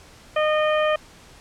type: harmonic tone with a mistuned harmonic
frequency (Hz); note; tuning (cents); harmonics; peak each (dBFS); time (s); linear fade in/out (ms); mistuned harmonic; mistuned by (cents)
613; D#5; -26; 1 / 2 / 3 / 4 / 5; -19 / -25 / -29 / -31 / -33; 0.36-0.96; 5; 5; +15
effects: pink hiss -48 dBFS RMS until 1.4 s + low-pass 9000 Hz 12 dB/octave

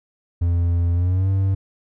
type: tone with pitch glide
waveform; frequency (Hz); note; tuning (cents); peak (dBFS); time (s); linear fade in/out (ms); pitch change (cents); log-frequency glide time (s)
triangle; 86 to 96.53; F2 to G2; -26 to -26; -14; 0.41-1.55; 10; +200; 0.93-1.29
effects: none

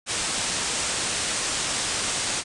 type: low-pass noise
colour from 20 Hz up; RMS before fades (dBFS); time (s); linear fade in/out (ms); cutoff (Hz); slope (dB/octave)
white; -27; 0.06-2.44; 50; 9400; 96
effects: none

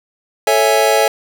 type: chord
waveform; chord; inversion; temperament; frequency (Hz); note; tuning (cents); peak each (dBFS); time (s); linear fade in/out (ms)
square; A major seventh; none; equal; 440 / 554.4 / 659.3 / 830.6; A4 / C#5 / E5 / G#5; 0 / 0 / 0 / 0; -17; 0.47-1.08; 2
effects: none

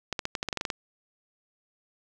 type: clicks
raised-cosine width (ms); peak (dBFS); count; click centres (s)
0.2; -12; 11; 0.127 / 0.192 / 0.254 / 0.352 / 0.429 / 0.487 / 0.528 / 0.573 / 0.611 / 0.652 / 0.702
effects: none

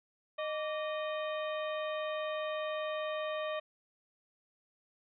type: harmonic tone with a mistuned harmonic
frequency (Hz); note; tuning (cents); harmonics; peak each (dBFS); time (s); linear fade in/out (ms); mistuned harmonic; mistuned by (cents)
617; D#5; -15; 1 / 2 / 3 / 4 / 5 / 6; -35 / -41 / -45 / -47 / -49 / -51; 0.38-3.6; 10; 2; -110
effects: none

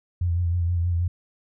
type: tone with vibrato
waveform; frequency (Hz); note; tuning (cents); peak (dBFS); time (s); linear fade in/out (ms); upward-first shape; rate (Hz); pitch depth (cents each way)
sine; 86.6; F2; -14; -20; 0.21-1.08; 5; sine; 6.3; 43
effects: none

